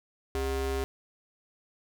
square ring-modulated tone, 167.7 Hz, E3, 30 cents sharp, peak -26 dBFS, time 0.35-0.84 s, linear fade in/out 0 ms, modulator 235 Hz, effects none

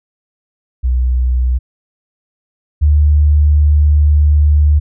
sine tone pair in turn, 62.5 / 74.33 Hz, B1 / D2, +21 / +21 cents, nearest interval minor third, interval 300 cents, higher second, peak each -10 / -6 dBFS, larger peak second, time 0.83-1.59 / 2.81-4.8 s, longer second, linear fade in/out 20 ms, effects none

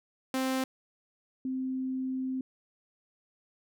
sawtooth / sine tone pair in turn, 261.9 / 260.4 Hz, C4 / C4, +2 / -8 cents, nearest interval unison, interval 10 cents, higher first, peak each -24 / -30 dBFS, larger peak first, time 0.34-0.64 / 1.45-2.41 s, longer second, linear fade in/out 2 ms, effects none

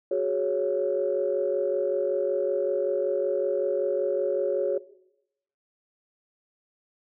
sine chord, F# suspended second, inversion none, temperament equal, 370 / 415.3 / 554.4 Hz, F#4 / G#4 / C#5, 0 / 0 / 0 cents, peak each -27 / -28 / -25 dBFS, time 0.11-4.78 s, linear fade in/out 5 ms, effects noise-tail reverb RT60 0.8 s tail -17 dB re dry + tanh soft clip ceiling -14 dBFS

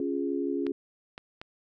sine chord, Db major, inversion none, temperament equal, 277.2 / 349.2 / 415.3 Hz, Db4 / F4 / Ab4, 0 / 0 / 0 cents, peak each -30 / -32 / -33 dBFS, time 0-0.72 s, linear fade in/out 2 ms
clicks, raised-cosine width 0.3 ms, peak -24 dBFS, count 3, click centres 0.667 / 1.179 / 1.415 s
effects none

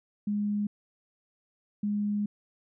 sine tone bursts at uneven times, 206.7 Hz, G#3, 8 cents flat, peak -26 dBFS, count 2, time 0.27-0.67 / 1.83-2.26 s, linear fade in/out 5 ms, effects none

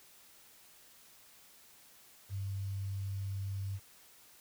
sine tone with quantisation, 98 Hz, G2, in tune, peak -35 dBFS, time 2.29-3.8 s, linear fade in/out 50 ms, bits 10, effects white hiss -60 dBFS RMS until 4.4 s

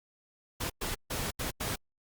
pink noise bursts at uneven times, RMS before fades -34 dBFS, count 5, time 0.6-0.7 / 0.81-0.95 / 1.1-1.31 / 1.39-1.51 / 1.6-1.76 s, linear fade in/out 10 ms, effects Opus 48 kbps

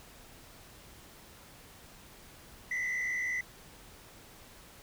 sine tone with frequency modulation, 2000 Hz, B6, 21 cents sharp, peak -28 dBFS, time 2.71-3.41 s, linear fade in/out 5 ms, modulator 66 Hz, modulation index 0.93, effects tanh soft clip ceiling -30 dBFS + pink hiss -54 dBFS RMS until 4.82 s

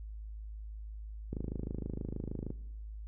click train, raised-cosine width 3 ms, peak -24 dBFS, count 32, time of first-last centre 1.33-2.504 s, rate 26.4 Hz, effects noise-tail reverb RT60 0.9 s tail -19 dB re dry + added 53 Hz sine -41 dBFS peak until 3.07 s

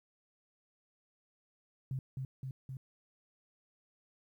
sine tone with echo, 132 Hz, C3, 16 cents sharp, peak -34 dBFS, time 1.91-1.99 s, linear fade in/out 2 ms, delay 260 ms, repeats 3, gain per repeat -2 dB, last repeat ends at 2.77 s, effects 12-bit

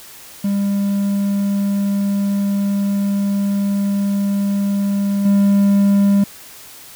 triangle tone with level steps, 200 Hz, G3, 35 cents sharp, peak -13 / -8 dBFS, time 0.44-6.24 s, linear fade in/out 5 ms, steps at 5.25 s, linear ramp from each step 5 ms, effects white hiss -39 dBFS RMS until 6.95 s

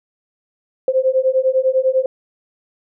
sine beating tone pair, 517 / 527 Hz, C5 / C5, -21 / +12 cents, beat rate 10 Hz, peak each -16 / -16 dBFS, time 0.88-2.06 s, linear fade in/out 2 ms, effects none

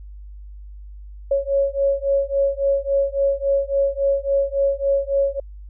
sine beating tone pair, 552 / 555.6 Hz, C#5 / C#5, -7 / +4 cents, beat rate 3.6 Hz, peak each -20 dBFS, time 1.31-5.4 s, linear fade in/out 5 ms, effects added 50 Hz sine -35 dBFS peak until 5.69 s

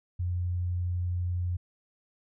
sine tone, 88.8 Hz, F2, 29 cents sharp, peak -27 dBFS, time 0.19-1.57 s, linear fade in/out 10 ms, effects none

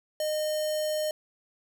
square tone with notch filter, 613 Hz, D#5, 26 cents flat, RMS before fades -29 dBFS, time 0.2-1.11 s, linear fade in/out 2 ms, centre 1500 Hz, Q 0.71, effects none

